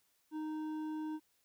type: tone with hard clipping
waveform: triangle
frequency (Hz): 310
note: D#4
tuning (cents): -6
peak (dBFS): -39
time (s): 0.31-1.2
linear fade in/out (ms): 50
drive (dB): 11
effects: white hiss -75 dBFS RMS until 1.44 s